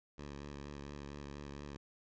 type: tone with vibrato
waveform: 10% pulse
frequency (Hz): 71.5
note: D2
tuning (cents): -46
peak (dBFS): -37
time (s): 0.18-1.77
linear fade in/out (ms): 5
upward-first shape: sine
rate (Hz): 4.3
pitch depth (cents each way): 31
effects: resampled to 16000 Hz